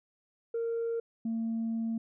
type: tone pair in turn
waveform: sine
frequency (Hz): 461.8 / 226.8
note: A#4 / A#3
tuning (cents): -16 / -47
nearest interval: octave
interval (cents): 1231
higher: first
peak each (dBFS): -28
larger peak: neither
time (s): 0.54-1 / 1.25-1.98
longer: second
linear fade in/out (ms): 5
effects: tanh soft clip ceiling -27 dBFS